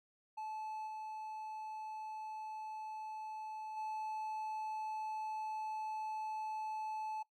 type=tone with level steps; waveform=triangle; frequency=867 Hz; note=A5; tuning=26 cents flat; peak=-39 / -41 / -37 dBFS; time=0.37-7.23 s; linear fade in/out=10 ms; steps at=0.86 / 3.76 s; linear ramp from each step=20 ms; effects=noise-tail reverb RT60 0.1 s tail -19 dB re dry